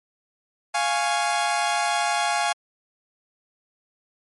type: chord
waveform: sawtooth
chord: Db major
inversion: first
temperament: equal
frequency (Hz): 698.5 / 830.6 / 1108.7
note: F5 / Ab5 / Db6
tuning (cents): 0 / 0 / 0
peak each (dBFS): -21 / -20 / -26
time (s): 0.74-2.53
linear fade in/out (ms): 10
effects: MP3 48 kbps